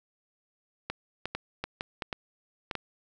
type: clicks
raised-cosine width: 0.3 ms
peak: -16 dBFS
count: 9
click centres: 0.9 / 1.256 / 1.35 / 1.64 / 1.809 / 2.022 / 2.128 / 2.712 / 2.753 s
effects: none